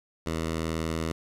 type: tone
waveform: 10% pulse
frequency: 81 Hz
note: E2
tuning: 30 cents flat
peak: -20 dBFS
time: 0.26-1.12 s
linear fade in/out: 5 ms
effects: low-pass 11000 Hz 12 dB/octave + 10-bit